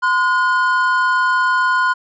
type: tone pair together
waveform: triangle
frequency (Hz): 1027 / 1443.5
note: C6 / F#6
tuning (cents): -33 / -43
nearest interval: tritone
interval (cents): 590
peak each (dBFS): -14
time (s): 0.02-1.94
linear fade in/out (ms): 20
effects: resampled to 16000 Hz